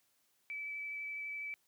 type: tone with vibrato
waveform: sine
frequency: 2305 Hz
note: D7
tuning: 33 cents flat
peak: -39 dBFS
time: 0.5-1.54 s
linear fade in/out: 0 ms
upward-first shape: sine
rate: 12 Hz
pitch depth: 10 cents each way
effects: white hiss -75 dBFS RMS until 1.67 s + high-pass 80 Hz 12 dB/octave